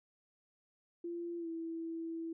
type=tone with pitch glide; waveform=sine; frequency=342.8 to 329.2 Hz; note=F4 to E4; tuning=-32 to -2 cents; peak=-38 dBFS; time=1.04-2.33 s; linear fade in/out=5 ms; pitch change=-70 cents; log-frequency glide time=1.38-1.48 s; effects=none